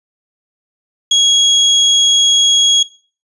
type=tone; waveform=35% pulse; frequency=3312 Hz; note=G#7; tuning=5 cents flat; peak=-6 dBFS; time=1.11-2.83 s; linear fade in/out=5 ms; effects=noise-tail reverb RT60 0.4 s tail -20 dB re dry + resampled to 24000 Hz